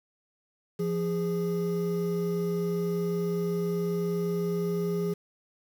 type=tone pair together; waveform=triangle; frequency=172.2 / 411.3 Hz; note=F3 / G#4; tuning=-24 / -17 cents; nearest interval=octave + minor third; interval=1507 cents; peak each=-27 dBFS; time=0.79-5.14 s; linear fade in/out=10 ms; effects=8-bit